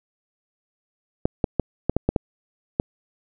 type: clicks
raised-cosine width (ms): 2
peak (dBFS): -5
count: 8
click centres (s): 1.255 / 1.442 / 1.597 / 1.896 / 1.966 / 2.09 / 2.162 / 2.799
effects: none